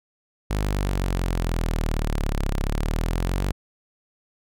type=exponential two-way sweep; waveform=sawtooth; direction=down then up; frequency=51.9 to 33.72 to 49.14 Hz; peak=-18 dBFS; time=0.5-3.52 s; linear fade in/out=10 ms; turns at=2.55 s; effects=none